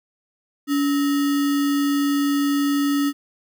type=tone with sample-and-hold; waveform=sine; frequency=284.3 Hz; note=C#4; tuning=44 cents sharp; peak=-17 dBFS; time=0.67-3.13 s; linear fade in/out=50 ms; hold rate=1575 Hz; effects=none